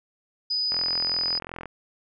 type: tone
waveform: sine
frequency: 4978 Hz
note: D#8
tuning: in tune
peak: -23 dBFS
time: 0.5-1.39 s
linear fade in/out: 10 ms
type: click train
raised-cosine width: 0.5 ms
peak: -20 dBFS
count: 41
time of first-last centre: 0.72-1.657 s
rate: 42.7 Hz
effects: none